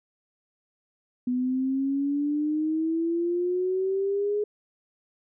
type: exponential sweep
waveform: sine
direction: up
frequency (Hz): 246.9 to 420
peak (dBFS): -23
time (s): 1.27-4.44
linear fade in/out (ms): 5
effects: none

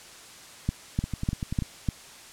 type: two click trains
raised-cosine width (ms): 5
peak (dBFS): -12 / -17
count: 5 / 7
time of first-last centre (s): 0.69-1.888 / 1.04-1.623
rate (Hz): 3.34 / 10.3
effects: white hiss -47 dBFS RMS until 2.32 s + low-pass 9000 Hz 12 dB/octave

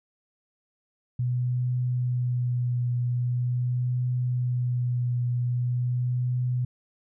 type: tone with vibrato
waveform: sine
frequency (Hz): 123.47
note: B2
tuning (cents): 0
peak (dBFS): -23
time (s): 1.19-6.65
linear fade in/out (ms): 5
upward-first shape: triangle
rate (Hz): 0.43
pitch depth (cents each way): 20
effects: none

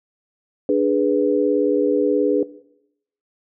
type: chord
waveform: sine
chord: G# diminished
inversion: second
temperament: equal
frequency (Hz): 293.7 / 415.3 / 493.9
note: D4 / G#4 / B4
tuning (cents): 0 / 0 / 0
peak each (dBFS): -19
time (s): 0.69-2.43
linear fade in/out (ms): 2
effects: noise-tail reverb RT60 0.8 s tail -18 dB re dry

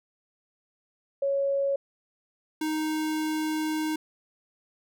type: tone pair in turn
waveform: sine / square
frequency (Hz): 554.4 / 311.1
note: C#5 / D#4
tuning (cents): 0 / 0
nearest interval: minor seventh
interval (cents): 1000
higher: first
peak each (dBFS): -23 / -27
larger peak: first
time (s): 1.22-1.76 / 2.61-3.96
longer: second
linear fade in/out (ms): 5
effects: none

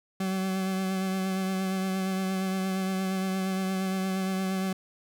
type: tone with vibrato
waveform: 40% pulse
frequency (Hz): 189.6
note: F#3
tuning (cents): +43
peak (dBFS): -26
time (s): 0.2-4.73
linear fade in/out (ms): 5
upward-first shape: triangle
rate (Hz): 8.6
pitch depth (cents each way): 25
effects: none

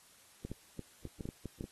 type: clicks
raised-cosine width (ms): 3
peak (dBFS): -27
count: 10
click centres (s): 0.45 / 0.516 / 0.793 / 1.053 / 1.208 / 1.255 / 1.289 / 1.457 / 1.609 / 1.641
effects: white hiss -62 dBFS RMS until 1.71 s + AAC 32 kbps

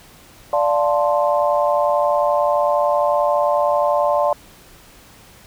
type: chord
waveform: sine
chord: D minor seventh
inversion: none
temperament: equal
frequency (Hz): 587.3 / 698.5 / 880 / 1046.5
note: D5 / F5 / A5 / C6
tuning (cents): 0 / 0 / 0 / 0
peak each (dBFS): -17 / -21 / -22 / -22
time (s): 0.53-4.33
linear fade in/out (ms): 2
effects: pink hiss -46 dBFS RMS until 5.46 s

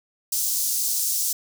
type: high-pass noise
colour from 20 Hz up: pink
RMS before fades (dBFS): -24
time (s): 0.32-1.33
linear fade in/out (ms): 5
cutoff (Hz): 5600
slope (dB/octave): 24
effects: none

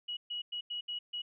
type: tone bursts at uneven times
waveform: sine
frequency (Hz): 2914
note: F#7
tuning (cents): -27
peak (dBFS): -35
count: 6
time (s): 0.08-0.17 / 0.3-0.42 / 0.52-0.61 / 0.7-0.81 / 0.88-0.99 / 1.13-1.22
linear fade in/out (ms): 10
effects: none

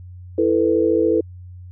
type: chord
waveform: sine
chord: E suspended fourth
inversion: none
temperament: equal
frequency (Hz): 329.6 / 440 / 493.9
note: E4 / A4 / B4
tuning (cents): 0 / 0 / 0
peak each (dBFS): -18 / -18 / -20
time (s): 0.38-1.21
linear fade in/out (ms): 5
effects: added 90 Hz sine -35 dBFS peak until 1.71 s

